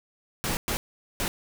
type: noise bursts at uneven times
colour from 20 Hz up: pink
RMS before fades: -28 dBFS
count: 3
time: 0.44-0.57 / 0.68-0.77 / 1.2-1.28 s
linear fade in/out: 0 ms
effects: none